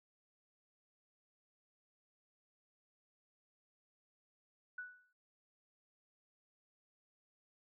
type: tone with exponential decay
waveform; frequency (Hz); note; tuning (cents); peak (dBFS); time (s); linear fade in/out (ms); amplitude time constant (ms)
sine; 1480; F#6; 0; -40; 4.78-5.13; 5; 74
effects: none